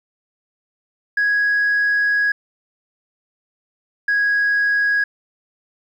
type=tone pair in turn; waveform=sine; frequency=1661.2 / 1655.4 Hz; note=G#6 / G#6; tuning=0 / -6 cents; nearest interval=unison; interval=6 cents; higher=first; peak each=-13 dBFS; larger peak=neither; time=1.17-2.32 / 4.08-5.04 s; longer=first; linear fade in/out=5 ms; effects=tanh soft clip ceiling -12 dBFS + 9-bit